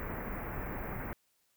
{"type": "band-stop noise", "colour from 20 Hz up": "pink", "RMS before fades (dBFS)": -39, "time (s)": [0, 1.13], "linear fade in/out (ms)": 0, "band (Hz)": [2200, 15000], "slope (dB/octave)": 48, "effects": ["white hiss -74 dBFS RMS until 1.56 s"]}